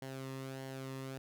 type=tone with flanger; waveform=sawtooth; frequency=133.2 Hz; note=C3; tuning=31 cents sharp; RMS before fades=-44 dBFS; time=0.02-1.18 s; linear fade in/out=2 ms; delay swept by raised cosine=0.8 to 1.34 ms; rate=1.6 Hz; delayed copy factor=-0.55; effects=none